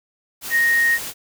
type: tone in noise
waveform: sine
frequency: 1864.7 Hz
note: A#6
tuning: in tune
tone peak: -14 dBFS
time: 0.5-0.99 s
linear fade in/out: 50 ms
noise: white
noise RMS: -30 dBFS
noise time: 0.41-1.14 s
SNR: +13 dB
effects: none